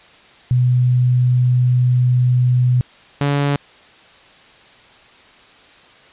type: tone pair in turn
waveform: sine / sawtooth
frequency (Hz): 124.8 / 142.64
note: B2 / C#3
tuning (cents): +19 / +50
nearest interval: major second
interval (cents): 231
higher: second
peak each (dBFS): -11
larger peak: neither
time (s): 0.51-2.81 / 3.21-3.56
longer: first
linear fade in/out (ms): 0
effects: white hiss -46 dBFS RMS until 6.12 s + resampled to 8000 Hz